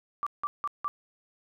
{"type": "tone bursts", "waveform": "sine", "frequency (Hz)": 1168, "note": "D6", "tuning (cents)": -10, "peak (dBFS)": -27, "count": 4, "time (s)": [0.23, 0.88], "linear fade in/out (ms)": 0, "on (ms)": 35, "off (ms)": 170, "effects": []}